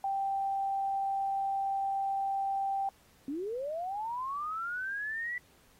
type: tone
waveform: sine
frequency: 784 Hz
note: G5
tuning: in tune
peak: -29 dBFS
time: 0.04-2.89 s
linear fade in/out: 2 ms
type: linear sweep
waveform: sine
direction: up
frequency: 261.6 to 1975.5 Hz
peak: -33 dBFS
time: 3.28-5.38 s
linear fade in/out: 2 ms
effects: pink hiss -64 dBFS RMS until 5.79 s + AAC 48 kbps